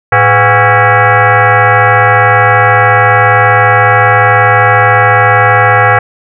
sine tone with frequency modulation, 417.8 Hz, G#4, 10 cents sharp, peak -3 dBFS, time 0.12-5.99 s, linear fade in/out 5 ms, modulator 307 Hz, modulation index 5.2, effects none

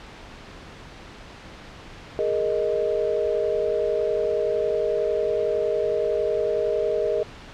sine chord, Ab suspended second, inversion none, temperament equal, 415.3 / 466.2 / 622.3 Hz, Ab4 / Bb4 / Eb5, 0 / 0 / 0 cents, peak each -25 dBFS, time 2.19-7.23 s, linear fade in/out 0 ms, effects pink hiss -42 dBFS RMS until 7.53 s + low-pass 4000 Hz 12 dB/octave

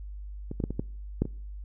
clicks, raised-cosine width 3 ms, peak -21 / -18 / -14 / -20 / -15 / -11 / -21 dBFS, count 7, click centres 0.514 / 0.602 / 0.639 / 0.706 / 0.795 / 1.22 / 1.254 s, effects noise-tail reverb RT60 0.6 s tail -26 dB re dry + added 50 Hz sine -37 dBFS peak until 1.64 s

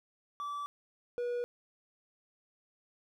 triangle tone pair in turn, 1157 / 484.2 Hz, D6 / B4, -26 / -34 cents, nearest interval octave + minor third, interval 1508 cents, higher first, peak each -34 / -30 dBFS, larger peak second, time 0.4-0.66 / 1.18-1.44 s, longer neither, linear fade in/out 0 ms, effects none

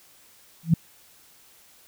sine tone with exponential growth, 164.81 Hz, E3, in tune, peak -10 dBFS, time 0.63-0.74 s, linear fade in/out 5 ms, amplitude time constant 23 ms, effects white hiss -55 dBFS RMS until 1.87 s

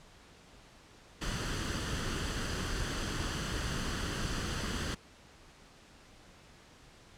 pink noise with comb filter, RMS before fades -35 dBFS, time 1.21-4.95 s, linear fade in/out 10 ms, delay 0.65 ms, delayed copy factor +0.5, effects pink hiss -57 dBFS RMS until 7.17 s + low-pass 7000 Hz 12 dB/octave

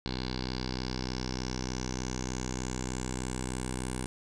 10% pulse tone with low-pass filter sweep, 63.3 Hz, B1, 43 cents sharp, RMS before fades -35 dBFS, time 0.06-4.06 s, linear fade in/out 0 ms, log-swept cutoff 4300 to 9000 Hz, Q 6, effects none

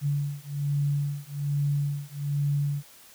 sine beating tone pair, 142.9 / 144.1 Hz, D3 / D3, -47 / -33 cents, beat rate 1.2 Hz, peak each -28 dBFS, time 0.01-2.83 s, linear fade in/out 50 ms, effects white hiss -52 dBFS RMS until 3.14 s

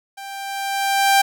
sawtooth tone with level ramp, 788 Hz, G5, 9 cents sharp, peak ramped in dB -29 to -7 dBFS, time 0.17-1.22 s, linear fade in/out 10 ms, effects none

